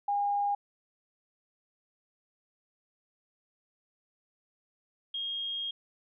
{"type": "tone pair in turn", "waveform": "sine", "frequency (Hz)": [812, 3248], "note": ["G#5", "G#7"], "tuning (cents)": [-39, -39], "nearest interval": "2 octaves", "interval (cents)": 2400, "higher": "second", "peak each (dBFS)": [-26, -32], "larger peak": "first", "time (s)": [[0.08, 0.55], [5.14, 5.71]], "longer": "second", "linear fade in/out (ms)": 5, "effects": []}